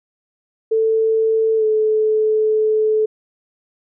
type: tone with pitch glide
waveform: sine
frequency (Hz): 443.8 to 432.9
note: A4 to A4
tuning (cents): +15 to -28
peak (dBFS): -13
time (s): 0.71-3.06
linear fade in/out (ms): 10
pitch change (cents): -43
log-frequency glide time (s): 1.57-1.64
effects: none